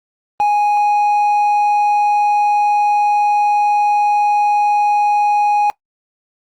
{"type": "tone with hard clipping", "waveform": "sine", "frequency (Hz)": 829, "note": "G#5", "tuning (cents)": -3, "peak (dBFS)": -12, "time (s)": [0.4, 5.7], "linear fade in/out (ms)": 0, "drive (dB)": 3, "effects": ["noise-tail reverb RT60 0.1 s tail -20 dB re dry", "Opus 24 kbps"]}